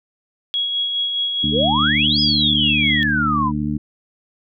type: tone with tremolo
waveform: sine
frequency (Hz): 3322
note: G#7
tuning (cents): 0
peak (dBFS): -17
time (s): 0.54-3.03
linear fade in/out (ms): 0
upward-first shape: sine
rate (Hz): 4.8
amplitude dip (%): 35
type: harmonic tone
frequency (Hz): 74.5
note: D2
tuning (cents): +25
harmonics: 1 / 2 / 3 / 4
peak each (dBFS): -29 / -25 / -22 / -25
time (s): 1.43-3.78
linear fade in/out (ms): 10
type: exponential two-way sweep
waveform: sine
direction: up then down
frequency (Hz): 388.9 to 5130 to 958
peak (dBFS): -17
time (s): 1.51-3.52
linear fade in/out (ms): 50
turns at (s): 2.2
effects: none